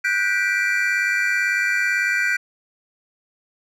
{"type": "chord", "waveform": "triangle", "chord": "G major seventh", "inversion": "third", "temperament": "just", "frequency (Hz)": [1470, 1568, 1960, 2352], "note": ["F#6", "G6", "B6", "D7"], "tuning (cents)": [-12, 0, -14, 2], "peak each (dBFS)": -22, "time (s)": [0.04, 2.37], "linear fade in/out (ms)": 10, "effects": []}